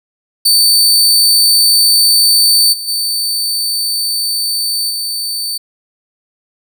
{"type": "tone with level steps", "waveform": "sawtooth", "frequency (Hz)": 4554, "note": "C#8", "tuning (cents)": 46, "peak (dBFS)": [-4, -18, -11, -14], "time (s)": [0.45, 5.58], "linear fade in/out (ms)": 10, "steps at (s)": [2.72, 2.87, 4.89], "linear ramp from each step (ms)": 20, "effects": []}